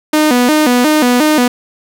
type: tone with vibrato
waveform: sawtooth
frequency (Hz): 274.4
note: C#4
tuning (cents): -17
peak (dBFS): -4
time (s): 0.13-1.48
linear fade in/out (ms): 5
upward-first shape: square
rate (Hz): 2.8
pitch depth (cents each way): 190
effects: none